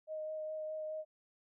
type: tone with vibrato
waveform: sine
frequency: 622 Hz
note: D#5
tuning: 1 cent flat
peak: -38 dBFS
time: 0.07-1.05 s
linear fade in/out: 50 ms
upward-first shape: sine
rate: 4.8 Hz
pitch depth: 11 cents each way
effects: none